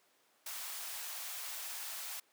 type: high-pass noise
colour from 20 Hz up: white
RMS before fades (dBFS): -43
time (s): 0.46-2.2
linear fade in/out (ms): 5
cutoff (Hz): 610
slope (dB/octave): 24
effects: pink hiss -70 dBFS RMS until 2.32 s + high-pass 400 Hz 12 dB/octave